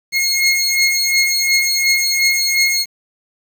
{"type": "beating tone pair", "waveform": "20% pulse", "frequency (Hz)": [2155, 2157.8], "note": ["C#7", "C#7"], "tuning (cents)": [-49, -47], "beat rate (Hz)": 2.8, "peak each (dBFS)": [-10, -12], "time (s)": [0.12, 2.86], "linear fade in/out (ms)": 50, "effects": ["7-bit"]}